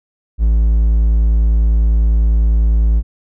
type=tone; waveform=triangle; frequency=55 Hz; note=A1; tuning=in tune; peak=-7 dBFS; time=0.38-3.03 s; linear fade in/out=50 ms; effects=none